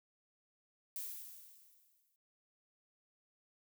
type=noise with exponential decay; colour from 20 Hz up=violet; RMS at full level=-41 dBFS; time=0.96-2.16 s; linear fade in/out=1 ms; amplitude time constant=260 ms; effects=noise-tail reverb RT60 0.3 s tail -23 dB re dry